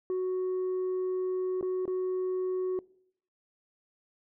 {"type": "tone with dropouts", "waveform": "sine", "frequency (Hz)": 370, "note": "F#4", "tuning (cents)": 0, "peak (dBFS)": -25, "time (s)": [0.1, 2.79], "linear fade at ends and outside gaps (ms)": 1, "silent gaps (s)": [[1.611, 1.627], [1.855, 1.878]], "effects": ["noise-tail reverb RT60 0.7 s tail -24 dB re dry", "tanh soft clip ceiling -27 dBFS"]}